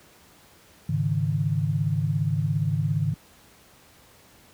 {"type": "chord", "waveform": "sine", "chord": "Ab suspended fourth", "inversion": "none", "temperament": "just", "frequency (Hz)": [103.83, 138.43, 155.74], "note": ["Ab2", "Db3", "Eb3"], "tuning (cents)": [0, -2, 2], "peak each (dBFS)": [-27, -26, -25], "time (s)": [0.89, 3.14], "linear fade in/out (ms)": 5, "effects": ["pink hiss -54 dBFS RMS until 4.53 s", "high-pass 60 Hz 12 dB/octave"]}